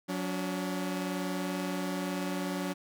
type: tone pair together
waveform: sawtooth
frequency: 183.29 / 285.3 Hz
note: F#3 / C#4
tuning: -16 / +50 cents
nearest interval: minor sixth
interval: 766 cents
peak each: -30 / -31 dBFS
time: 0.08-2.74 s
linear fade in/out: 20 ms
effects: none